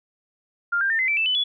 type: tone with pitch steps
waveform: sine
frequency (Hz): 1400 / 1589.7 / 1805.1 / 2050 / 2327 / 2643 / 3001 / 3408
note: F6 / G6 / A6 / C7 / D7 / E7 / F#7 / G#7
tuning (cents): +4 / +24 / +44 / -36 / -17 / +4 / +24 / +44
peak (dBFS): -19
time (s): 0.72-1.44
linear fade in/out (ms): 10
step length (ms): 90
effects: none